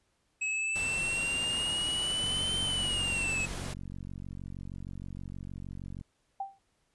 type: exponential two-way sweep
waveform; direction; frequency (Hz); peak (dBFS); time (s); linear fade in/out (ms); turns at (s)
square; up then down; 2565 to 3100 to 2565; -30; 0.41-3.46; 10; 2.6
type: noise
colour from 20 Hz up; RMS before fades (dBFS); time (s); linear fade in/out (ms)
pink; -40; 0.75-3.74; 10
type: click train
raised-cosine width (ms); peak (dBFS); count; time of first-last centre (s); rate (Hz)
5; -30; 176; 2.24-6.012; 46.4
type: tone with exponential decay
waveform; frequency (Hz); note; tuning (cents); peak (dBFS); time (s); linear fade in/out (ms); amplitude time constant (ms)
sine; 784; G5; 0; -29; 6.4-6.59; 5; 41
effects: pink hiss -74 dBFS RMS until 6.94 s + resampled to 24000 Hz